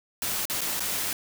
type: noise with dropouts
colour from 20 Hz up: white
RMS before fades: -29 dBFS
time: 0.22-1.13 s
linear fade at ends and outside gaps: 1 ms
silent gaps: 0.454-0.498 / 0.608-0.615 / 0.796-0.804 s
effects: none